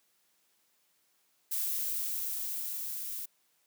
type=noise with level ramp; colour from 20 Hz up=violet; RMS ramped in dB=-32 to -39 dBFS; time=1.51-3.26 s; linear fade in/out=10 ms; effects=white hiss -72 dBFS RMS until 3.66 s + high-pass 150 Hz 12 dB/octave